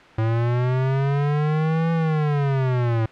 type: linear two-way sweep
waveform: square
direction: up then down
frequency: 110 to 166.4 to 110 Hz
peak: -19 dBFS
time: 0.18-3.06 s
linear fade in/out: 5 ms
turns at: 1.92 s
effects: white hiss -45 dBFS RMS until 3.11 s + low-pass 2000 Hz 12 dB/octave